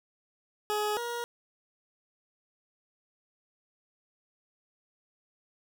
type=tone pair in turn; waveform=20% pulse; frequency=420.7 / 475.2 Hz; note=G#4 / A#4; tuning=+22 / +33 cents; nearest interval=major second; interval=211 cents; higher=second; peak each=-23 / -28 dBFS; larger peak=first; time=0.7-0.97 / 0.97-1.24 s; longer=neither; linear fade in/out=0 ms; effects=none